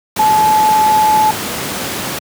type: tone in noise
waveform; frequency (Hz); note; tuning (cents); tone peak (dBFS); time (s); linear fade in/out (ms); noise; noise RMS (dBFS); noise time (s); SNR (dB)
sine; 862; A5; -36; -8; 0.19-1.31; 5; pink; -20; 0.16-2.19; +9
effects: high-pass 150 Hz 12 dB/octave